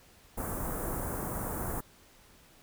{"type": "band-stop noise", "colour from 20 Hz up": "pink", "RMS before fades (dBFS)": -35, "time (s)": [0.37, 1.81], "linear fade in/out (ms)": 10, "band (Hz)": [1400, 9100], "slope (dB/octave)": 24, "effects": ["pink hiss -59 dBFS RMS until 2.62 s"]}